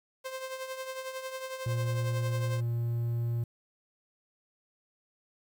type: tone with tremolo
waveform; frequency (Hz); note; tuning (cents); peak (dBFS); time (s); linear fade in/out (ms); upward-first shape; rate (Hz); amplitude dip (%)
sawtooth; 523.3; C5; 0; -30; 0.24-2.61; 20; triangle; 11; 65
type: tone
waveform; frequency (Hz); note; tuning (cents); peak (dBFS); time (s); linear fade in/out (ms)
triangle; 117.7; A#2; +17; -26; 1.66-3.44; 5
effects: 10-bit